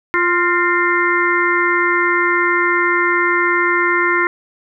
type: harmonic tone with a mistuned harmonic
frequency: 349.2 Hz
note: F4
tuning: in tune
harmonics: 1 / 3 / 4 / 5 / 6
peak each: -19 / -19 / -19 / -19 / -19 dBFS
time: 0.14-4.27 s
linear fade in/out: 0 ms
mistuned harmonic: 5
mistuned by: +61 cents
effects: none